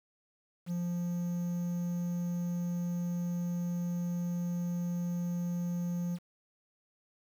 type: tone with quantisation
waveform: triangle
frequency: 174.61 Hz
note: F3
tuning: in tune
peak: -29 dBFS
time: 0.66-6.19 s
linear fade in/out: 50 ms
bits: 9
effects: none